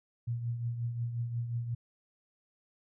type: tone with tremolo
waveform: sine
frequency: 118.3 Hz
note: A#2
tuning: 26 cents sharp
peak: -29 dBFS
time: 0.27-1.75 s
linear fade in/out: 10 ms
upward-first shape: triangle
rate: 5.6 Hz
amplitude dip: 60%
effects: none